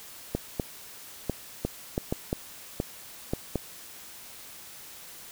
clicks, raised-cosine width 2 ms, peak -13 dBFS, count 10, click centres 0.35 / 0.598 / 1.297 / 1.65 / 1.979 / 2.125 / 2.329 / 2.801 / 3.335 / 3.557 s, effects white hiss -46 dBFS RMS until 5.31 s

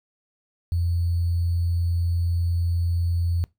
sine tone with sample-and-hold, 85.8 Hz, F2, 30 cents flat, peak -20 dBFS, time 0.72-3.44 s, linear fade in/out 0 ms, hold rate 4410 Hz, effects noise-tail reverb RT60 0.2 s tail -22 dB re dry

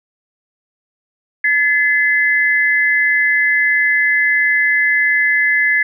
sine tone pair together, 1718.5 / 2040 Hz, A6 / C7, -41 / -44 cents, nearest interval minor third, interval 297 cents, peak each -14 dBFS, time 1.44-5.83 s, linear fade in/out 5 ms, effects none

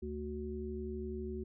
harmonic tone, 74 Hz, D2, 14 cents sharp, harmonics 1 / 3 / 5, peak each -42 / -43 / -41 dBFS, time 0.02-1.44 s, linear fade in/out 10 ms, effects none

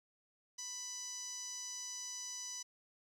sawtooth tone with band-pass filter, 992 Hz, B5, 7 cents sharp, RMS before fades -45 dBFS, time 0.58-2.63 s, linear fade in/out 10 ms, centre 5900 Hz, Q 6.5, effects 12-bit

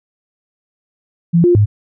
sine tone with pitch steps, 169.5 / 351.5 / 103.9 Hz, E3 / F4 / G#2, +49 / +11 / +1 cents, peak -7 dBFS, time 1.33-1.66 s, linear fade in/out 20 ms, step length 110 ms, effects none

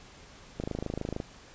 click train, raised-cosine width 2 ms, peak -19 dBFS, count 17, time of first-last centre 0.6-1.202 s, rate 26.6 Hz, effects pink hiss -52 dBFS RMS until 1.54 s + resampled to 16000 Hz

